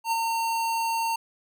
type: tone with ADSR envelope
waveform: square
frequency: 912 Hz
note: A#5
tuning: 38 cents flat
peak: -22 dBFS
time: 0.04-1.16 s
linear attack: 79 ms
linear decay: 21 ms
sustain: -3 dB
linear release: 6 ms
effects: none